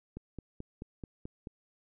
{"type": "click train", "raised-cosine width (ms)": 3, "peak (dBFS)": -28, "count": 7, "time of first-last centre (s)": [0.17, 1.472], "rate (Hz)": 4.61, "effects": []}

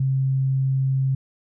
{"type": "tone", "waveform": "sine", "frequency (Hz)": 133.6, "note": "C3", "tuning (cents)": 36, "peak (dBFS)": -18, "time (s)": [0, 1.15], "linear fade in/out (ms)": 5, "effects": []}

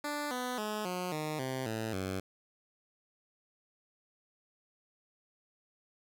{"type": "tone with pitch steps", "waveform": "10% pulse", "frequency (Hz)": [293.7, 249.8, 212.5, 180.79, 153.8, 130.83, 111.29, 94.67], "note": ["D4", "B3", "G#3", "F#3", "D#3", "C3", "A2", "F#2"], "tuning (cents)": [0, 20, 40, -40, -20, 0, 20, 40], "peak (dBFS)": -26, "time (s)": [0.04, 2.2], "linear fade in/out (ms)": 5, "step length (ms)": 270, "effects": []}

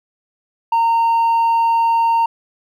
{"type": "tone with hard clipping", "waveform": "triangle", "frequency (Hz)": 920, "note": "A#5", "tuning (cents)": -23, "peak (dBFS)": -11, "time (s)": [0.72, 2.26], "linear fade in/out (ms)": 5, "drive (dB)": 1, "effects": []}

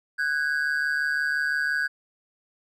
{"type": "ring-modulated tone", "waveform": "triangle", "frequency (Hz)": 1568, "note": "G6", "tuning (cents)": 0, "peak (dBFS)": -18, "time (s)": [0.18, 1.88], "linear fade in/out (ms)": 20, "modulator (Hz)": 72.9, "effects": []}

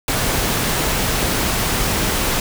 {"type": "noise", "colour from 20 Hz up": "pink", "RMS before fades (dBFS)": -19, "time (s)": [0.08, 2.4], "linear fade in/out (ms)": 2, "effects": []}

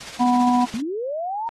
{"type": "noise with tremolo", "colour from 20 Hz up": "white", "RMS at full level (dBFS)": -32, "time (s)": [0, 0.81], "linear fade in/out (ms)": 10, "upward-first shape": "sine", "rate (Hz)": 15, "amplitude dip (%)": 50}
{"type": "harmonic tone", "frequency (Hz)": 246.2, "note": "B3", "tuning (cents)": -5, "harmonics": [1, 3, 4], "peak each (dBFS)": [-17, -20, -22], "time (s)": [0.19, 0.66], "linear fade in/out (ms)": 20}
{"type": "linear sweep", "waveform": "sine", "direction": "up", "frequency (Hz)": [207.7, 942], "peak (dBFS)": -24, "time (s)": [0.74, 1.49], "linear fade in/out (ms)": 0}
{"effects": ["low-pass 6000 Hz 12 dB/octave", "AAC 32 kbps"]}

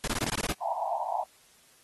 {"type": "noise bursts", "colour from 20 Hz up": "pink", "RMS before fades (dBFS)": -30, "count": 9, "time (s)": [0.04, 0.523], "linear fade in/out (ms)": 0, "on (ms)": 35, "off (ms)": 21}
{"type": "band-pass noise", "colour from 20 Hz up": "pink", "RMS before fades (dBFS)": -31, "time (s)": [0.61, 1.24], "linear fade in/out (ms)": 5, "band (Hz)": [650, 950], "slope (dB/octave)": 96}
{"effects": ["white hiss -60 dBFS RMS until 1.83 s", "AAC 32 kbps"]}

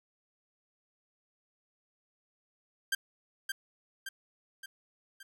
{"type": "tone with echo", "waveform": "sawtooth", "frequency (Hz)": 1583, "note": "G6", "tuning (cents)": 17, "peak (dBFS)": -24, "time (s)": [2.92, 2.95], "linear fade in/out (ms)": 5, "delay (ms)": 570, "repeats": 4, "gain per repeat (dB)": -5, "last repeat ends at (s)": 5.23, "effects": []}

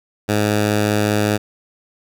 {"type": "tone", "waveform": "10% pulse", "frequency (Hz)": 105, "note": "G#2", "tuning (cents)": 19, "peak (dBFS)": -7, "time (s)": [0.28, 1.38], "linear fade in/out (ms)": 20, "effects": []}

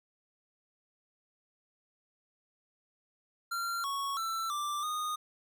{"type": "tone with pitch steps", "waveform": "square", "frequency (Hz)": [1377, 1109, 1335, 1178, 1233], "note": ["F6", "C#6", "E6", "D6", "D#6"], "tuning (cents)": [-25, 0, 22, 5, -16], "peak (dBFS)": -33, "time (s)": [3.51, 5.16], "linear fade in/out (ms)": 10, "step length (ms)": 330, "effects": []}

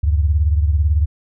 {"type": "beating tone pair", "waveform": "sine", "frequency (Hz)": [73.42, 91.42], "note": ["D2", "F#2"], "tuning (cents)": [0, -20], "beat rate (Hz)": 18, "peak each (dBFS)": [-13, -20], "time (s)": [0.03, 1.06], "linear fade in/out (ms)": 10, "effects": []}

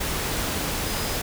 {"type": "tone in noise", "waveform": "sine", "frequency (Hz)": 5010, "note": "D#8", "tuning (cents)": 11, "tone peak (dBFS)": -38, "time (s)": [0.86, 1.17], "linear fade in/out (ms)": 10, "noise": "pink", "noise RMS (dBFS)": -27, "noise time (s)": [0, 1.22], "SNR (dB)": -14, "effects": []}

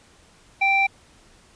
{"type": "tone with low-pass filter", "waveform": "square", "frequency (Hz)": 784, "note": "G5", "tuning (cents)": 0, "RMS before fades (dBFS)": -19, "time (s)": [0.61, 0.87], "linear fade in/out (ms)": 10, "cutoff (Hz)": 2600, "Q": 9.6, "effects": ["pink hiss -54 dBFS RMS until 1.55 s", "resampled to 22050 Hz"]}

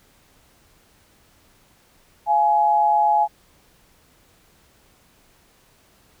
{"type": "tone pair together", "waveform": "sine", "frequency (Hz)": [691.9, 840], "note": ["F5", "G#5"], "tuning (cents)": [-16, 19], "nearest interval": "minor third", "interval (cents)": 335, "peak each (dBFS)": [-22, -15], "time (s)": [2.26, 3.28], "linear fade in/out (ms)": 50, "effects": ["pink hiss -57 dBFS RMS until 6.2 s"]}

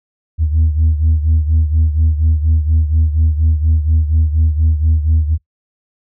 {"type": "beating tone pair", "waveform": "sine", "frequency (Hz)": [77.8, 82], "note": ["D#2", "E2"], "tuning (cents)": [0, -9], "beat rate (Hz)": 4.2, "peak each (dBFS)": [-10, -15], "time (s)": [0.38, 5.38], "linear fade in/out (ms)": 50, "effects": ["noise-tail reverb RT60 0.1 s tail -20 dB re dry", "tanh soft clip ceiling -6 dBFS"]}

